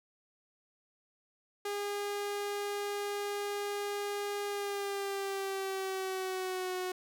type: tone with pitch glide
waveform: sawtooth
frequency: 407.6 to 367.3 Hz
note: G#4 to F#4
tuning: -32 to -13 cents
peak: -30 dBFS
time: 1.65-6.92 s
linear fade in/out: 5 ms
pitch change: -181 cents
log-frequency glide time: 4.46-6.75 s
effects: none